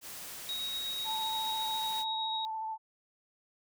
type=noise; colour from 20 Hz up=white; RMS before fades=-44 dBFS; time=0.01-2.05 s; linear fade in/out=50 ms
type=tone with tremolo; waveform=sine; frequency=3791 Hz; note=A#7; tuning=28 cents sharp; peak=-33 dBFS; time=0.49-2.45 s; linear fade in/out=0 ms; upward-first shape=triangle; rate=8.2 Hz; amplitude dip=25%
type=tone with vibrato; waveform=sine; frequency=881 Hz; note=A5; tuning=2 cents sharp; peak=-34 dBFS; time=1.04-2.78 s; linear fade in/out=50 ms; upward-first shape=square; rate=14 Hz; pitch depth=14 cents each way
effects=none